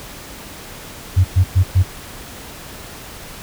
sine tone bursts, 92.5 Hz, F#2, in tune, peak -7 dBFS, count 4, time 1.16-1.834 s, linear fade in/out 20 ms, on 86 ms, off 110 ms, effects tanh soft clip ceiling -4 dBFS + pink hiss -35 dBFS RMS until 3.42 s

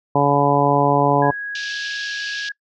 harmonic tone, 142.4 Hz, C#3, 47 cents sharp, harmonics 1 / 2 / 3 / 4 / 5 / 6 / 7, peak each -21 / -21 / -21 / -21 / -21 / -21 / -21 dBFS, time 0.15-1.31 s, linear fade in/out 5 ms
sine tone, 1657 Hz, G#6, 4 cents flat, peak -25 dBFS, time 1.22-2.52 s, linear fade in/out 5 ms
pink band-pass noise, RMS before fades -31 dBFS, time 1.55-2.49 s, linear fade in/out 2 ms, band 2600 to 5600 Hz, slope 48 dB/octave
effects noise-tail reverb RT60 0.1 s tail -22 dB re dry

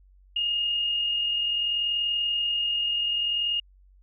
sine tone with amplitude modulation, 2846 Hz, F7, 32 cents sharp, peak -22 dBFS, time 0.36-3.6 s, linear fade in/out 5 ms, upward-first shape sine, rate 40.6 Hz, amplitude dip 30%, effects added 47 Hz sine -53 dBFS peak until 4.02 s

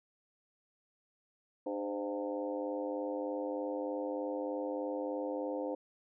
harmonic tone with a mistuned harmonic, 100 Hz, G2, 35 cents sharp, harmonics 3 / 4 / 5 / 6 / 7 / 8 / 9, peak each -39 / -44 / -37 / -48 / -47 / -49 / -48 dBFS, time 1.66-5.75 s, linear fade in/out 5 ms, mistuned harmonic 5, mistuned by +57 cents, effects none

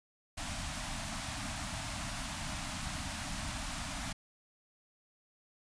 pink band-stop noise, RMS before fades -39 dBFS, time 0.37-4.13 s, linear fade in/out 10 ms, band 300 to 600 Hz, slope 96 dB/octave, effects resampled to 22050 Hz

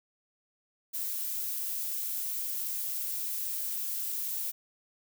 violet noise, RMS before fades -34 dBFS, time 0.93-4.52 s, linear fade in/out 20 ms, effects none

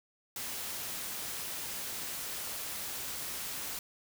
white noise, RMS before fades -39 dBFS, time 0.36-3.79 s, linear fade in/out 2 ms, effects none

